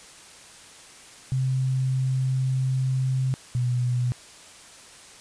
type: tone pair in turn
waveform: sine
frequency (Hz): 130.81 / 123.47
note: C3 / B2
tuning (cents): 0 / 0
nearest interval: minor second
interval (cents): 100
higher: first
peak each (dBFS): -21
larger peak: neither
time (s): 1.32-3.34 / 3.55-4.12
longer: first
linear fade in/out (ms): 0
effects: white hiss -47 dBFS RMS until 5.2 s + resampled to 22050 Hz